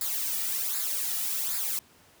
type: noise with flanger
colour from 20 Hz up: blue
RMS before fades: -30 dBFS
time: 0.01-1.79 s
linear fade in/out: 2 ms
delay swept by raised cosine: 0.33 to 1.93 ms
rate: 1.3 Hz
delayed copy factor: -0.65
effects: pink hiss -58 dBFS RMS until 2.2 s + high-pass 80 Hz 12 dB/octave